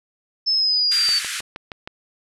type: linear sweep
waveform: sine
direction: down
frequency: 5274 to 4534 Hz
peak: -16 dBFS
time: 0.46-1.2 s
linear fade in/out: 20 ms
type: band-pass noise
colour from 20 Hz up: pink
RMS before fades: -28 dBFS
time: 0.91-1.41 s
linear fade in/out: 10 ms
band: 1400 to 11000 Hz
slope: 48 dB/octave
type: click train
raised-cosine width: 0.3 ms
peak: -16 dBFS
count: 6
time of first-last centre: 1.09-1.875 s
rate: 6.37 Hz
effects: none